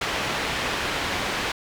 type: low-pass noise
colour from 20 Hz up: white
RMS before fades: -27 dBFS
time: 0.01-1.52 s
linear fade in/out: 5 ms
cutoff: 2700 Hz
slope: 12 dB/octave
effects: none